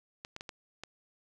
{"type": "clicks", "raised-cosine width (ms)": 0.2, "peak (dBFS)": -24, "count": 5, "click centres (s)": [0.249, 0.364, 0.409, 0.492, 0.836], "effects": []}